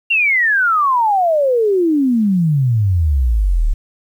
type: exponential sweep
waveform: sine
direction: down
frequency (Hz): 2803 to 34.47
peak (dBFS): -11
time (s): 0.1-3.74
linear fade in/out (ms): 10
effects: 8-bit